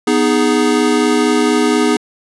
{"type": "chord", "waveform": "square", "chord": "G# minor", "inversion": "first", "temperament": "equal", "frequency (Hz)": [246.9, 311.1, 415.3], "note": ["B3", "D#4", "G#4"], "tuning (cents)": [0, 0, 0], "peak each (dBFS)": -16, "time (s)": [0.07, 1.97], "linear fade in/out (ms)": 5, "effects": ["resampled to 24000 Hz"]}